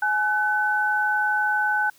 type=tone pair together; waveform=sine; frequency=841 / 1509 Hz; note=G#5 / F#6; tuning=+22 / +34 cents; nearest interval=minor seventh; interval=1012 cents; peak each=-24 / -21 dBFS; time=0.02-1.9 s; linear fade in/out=5 ms; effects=white hiss -56 dBFS RMS until 1.98 s